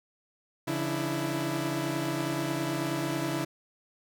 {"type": "tone cluster", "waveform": "sawtooth", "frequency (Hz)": [140.3, 169.6, 297.2, 329.7], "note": ["C#3", "E3", "D4", "E4"], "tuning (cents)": [21, 50, 21, 0], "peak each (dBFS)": [-30, -35, -32, -28], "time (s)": [0.67, 3.45], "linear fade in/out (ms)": 10, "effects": []}